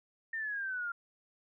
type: exponential sweep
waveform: sine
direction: down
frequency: 1832 to 1382 Hz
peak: -34 dBFS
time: 0.33-0.92 s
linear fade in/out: 5 ms
effects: none